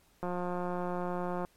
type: click train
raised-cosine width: 1 ms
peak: -22 dBFS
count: 218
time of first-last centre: 0.23-1.449 s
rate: 178 Hz
effects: pink hiss -66 dBFS RMS until 1.56 s + MP3 64 kbps